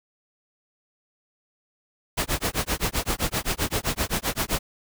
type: noise with tremolo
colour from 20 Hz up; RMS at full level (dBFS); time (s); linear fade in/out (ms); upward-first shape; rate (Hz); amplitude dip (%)
pink; -23; 2.17-4.59; 10; sine; 7.7; 100
effects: none